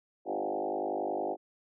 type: tone with frequency modulation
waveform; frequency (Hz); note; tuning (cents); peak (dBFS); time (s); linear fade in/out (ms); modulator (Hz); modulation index
sine; 554.4; C#5; 0; -30; 0.25-1.37; 50; 50.7; 4.9
effects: none